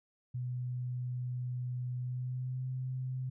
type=tone with pitch glide; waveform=sine; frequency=124.6 to 128.85 Hz; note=B2 to C3; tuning=+16 to -26 cents; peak=-34 dBFS; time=0.34-3.3 s; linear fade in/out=10 ms; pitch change=+58 cents; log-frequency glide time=1.99-2.68 s; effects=none